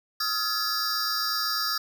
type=tone cluster; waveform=square; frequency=1266 / 1374 / 1699 / 4776 / 5500 Hz; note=D#6 / F6 / G#6 / D8 / F8; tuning=+30 / -29 / +39 / +28 / -27 cents; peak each=-33 / -35 / -37 / -29 / -33 dBFS; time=0.2-1.78 s; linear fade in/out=5 ms; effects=none